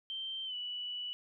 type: tone with pitch glide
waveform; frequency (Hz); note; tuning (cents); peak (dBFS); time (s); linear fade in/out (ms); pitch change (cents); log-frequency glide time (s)
sine; 3130 to 2956; G7 to F#7; -3 to -2; -37; 0.1-1.13; 0; -99; 0.45-0.55
effects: none